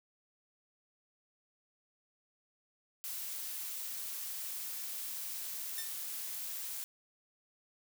blue noise, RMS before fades -41 dBFS, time 3.04-6.84 s, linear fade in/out 0 ms
5% pulse tone with exponential decay, 1800 Hz, A6, 39 cents sharp, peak -25 dBFS, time 5.78-5.99 s, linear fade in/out 1 ms, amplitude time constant 45 ms
effects none

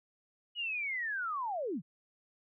sine linear sweep, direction down, 2933 to 130.5 Hz, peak -33 dBFS, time 0.55-1.82 s, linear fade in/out 50 ms, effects none

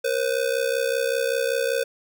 square ring-modulated tone, 504 Hz, B4, 35 cents sharp, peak -19 dBFS, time 0.04-1.84 s, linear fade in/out 10 ms, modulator 32.6 Hz, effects none

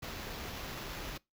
pink noise with sample-and-hold, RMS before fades -42 dBFS, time 0.02-1.18 s, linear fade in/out 10 ms, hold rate 8820 Hz, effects noise-tail reverb RT60 0.2 s tail -23 dB re dry

